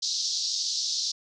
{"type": "band-pass noise", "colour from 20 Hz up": "pink", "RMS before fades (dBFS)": -29, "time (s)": [0.02, 1.12], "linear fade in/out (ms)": 10, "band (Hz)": [4000, 6100], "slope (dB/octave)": 48, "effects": []}